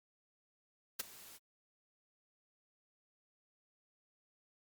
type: noise with ADSR envelope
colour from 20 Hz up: white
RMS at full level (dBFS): -34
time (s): 0.99-1.39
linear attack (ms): 10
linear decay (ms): 16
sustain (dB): -21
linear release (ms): 31
effects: Opus 48 kbps